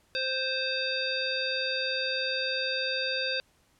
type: harmonic tone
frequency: 523.3 Hz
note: C5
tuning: in tune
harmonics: 1 / 3 / 5 / 7 / 9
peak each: -34 / -34 / -34 / -34 / -34 dBFS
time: 0.15-3.4 s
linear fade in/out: 0 ms
effects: pink hiss -66 dBFS RMS until 3.79 s + low-pass 12000 Hz 12 dB/octave